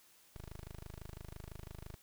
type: tone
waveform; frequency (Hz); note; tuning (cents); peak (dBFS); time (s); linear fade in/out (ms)
10% pulse; 25.96; G#0; 0; -39; 0.36-1.95; 0
effects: white hiss -65 dBFS RMS until 2.02 s